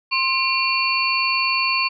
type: tone cluster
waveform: sine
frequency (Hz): 1059 / 2391 / 2741 / 4480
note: C6 / D7 / F7 / C#8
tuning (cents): +21 / +30 / -33 / +18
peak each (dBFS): -23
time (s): 0.11-1.89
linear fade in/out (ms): 20
effects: none